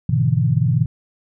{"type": "chord", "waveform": "sine", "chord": "E dominant seventh", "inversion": "first", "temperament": "just", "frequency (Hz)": [103.01, 123.61, 148.33, 164.81], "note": ["G#2", "B2", "D3", "E3"], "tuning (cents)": [-14, 2, 18, 0], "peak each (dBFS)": [-22, -17, -20, -21], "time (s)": [0.09, 0.86], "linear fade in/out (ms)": 5, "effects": []}